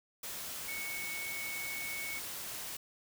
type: tone in noise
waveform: sine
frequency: 2217 Hz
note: C#7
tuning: in tune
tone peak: -39 dBFS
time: 0.68-2.19 s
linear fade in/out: 5 ms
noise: white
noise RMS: -42 dBFS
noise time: 0.23-2.77 s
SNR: 0 dB
effects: none